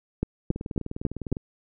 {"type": "two click trains", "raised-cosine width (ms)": 3, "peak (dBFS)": [-19, -11], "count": [18, 5], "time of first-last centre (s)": [[0.51, 1.369], [0.23, 1.326]], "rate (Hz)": [19.8, 3.65], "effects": []}